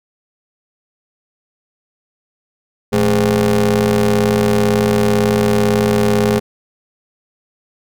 30% pulse ring-modulated tone, 98 Hz, G2, in tune, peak -6 dBFS, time 2.92-6.4 s, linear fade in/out 20 ms, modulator 314 Hz, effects none

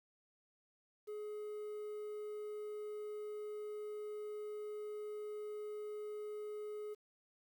triangle tone with quantisation, 421.6 Hz, G#4, 26 cents sharp, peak -40 dBFS, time 1.07-6.95 s, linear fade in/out 20 ms, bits 11, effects none

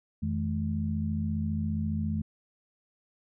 sine tone cluster, 87.6 / 159.9 / 214.6 Hz, F2 / D#3 / A3, +6 / +48 / -43 cents, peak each -31 / -34 / -31 dBFS, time 0.22-2.22 s, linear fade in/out 10 ms, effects none

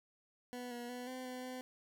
20% pulse tone with pitch steps, 246.7 / 240.5 / 247.2 / 256.2 / 252.9 / 254.7 Hz, B3 / B3 / B3 / C4 / B3 / C4, -2 / -46 / +2 / -36 / +41 / -46 cents, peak -38 dBFS, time 0.53-1.61 s, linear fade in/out 0 ms, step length 180 ms, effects none

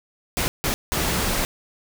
pink noise bursts at uneven times, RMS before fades -23 dBFS, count 3, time 0.37-0.48 / 0.64-0.74 / 0.92-1.45 s, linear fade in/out 0 ms, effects none

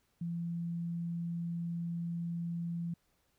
sine tone, 169.9 Hz, F3, 47 cents flat, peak -34 dBFS, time 0.21-2.94 s, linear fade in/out 5 ms, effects pink hiss -75 dBFS RMS until 3.38 s

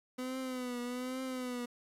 30% pulse tone with vibrato, 251.8 Hz, B3, 34 cents sharp, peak -34 dBFS, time 0.18-1.66 s, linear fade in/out 10 ms, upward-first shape triangle, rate 1.2 Hz, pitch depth 73 cents each way, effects resampled to 32000 Hz + 10-bit

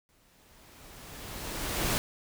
pink noise with exponential growth, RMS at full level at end -27 dBFS, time 0.09-1.98 s, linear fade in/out 0 ms, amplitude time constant 410 ms, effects none

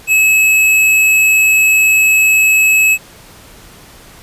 sine tone with hard clipping, 2582 Hz, E7, 37 cents flat, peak -8 dBFS, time 0.07-2.98 s, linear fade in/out 50 ms, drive 17 dB, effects pink hiss -39 dBFS RMS until 4.22 s + resampled to 32000 Hz

